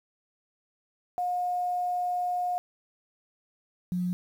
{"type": "tone pair in turn", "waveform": "sine", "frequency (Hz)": [717, 179.25], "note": ["F5", "F3"], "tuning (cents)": [45, 45], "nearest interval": "2 octaves", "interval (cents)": 2400, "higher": "first", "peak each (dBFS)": -26, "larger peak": "neither", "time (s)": [[1.18, 2.58], [3.92, 4.13]], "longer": "first", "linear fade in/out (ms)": 0, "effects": ["9-bit"]}